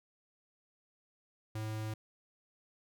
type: tone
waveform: square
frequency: 108.8 Hz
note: A2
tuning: 19 cents flat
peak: -37 dBFS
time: 1.55-1.94 s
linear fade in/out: 5 ms
effects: none